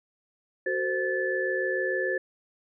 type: tone cluster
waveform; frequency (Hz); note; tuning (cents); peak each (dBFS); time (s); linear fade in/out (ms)
sine; 373.1 / 453.4 / 520 / 1739; F#4 / A#4 / C5 / A6; +14 / -48 / -11 / -21; -30 / -37 / -30 / -29; 0.66-2.18; 5
effects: none